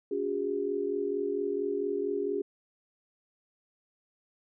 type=tone cluster; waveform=sine; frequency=284.7 / 362.1 / 406.5 Hz; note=C#4 / F#4 / G#4; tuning=+46 / -37 / -37 cents; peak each=-36 / -34 / -30 dBFS; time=0.11-2.42 s; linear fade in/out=5 ms; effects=none